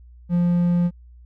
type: tone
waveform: triangle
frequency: 174.61 Hz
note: F3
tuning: in tune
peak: -14 dBFS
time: 0.29-0.91 s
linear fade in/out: 50 ms
effects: added 60 Hz sine -43 dBFS peak until 1.25 s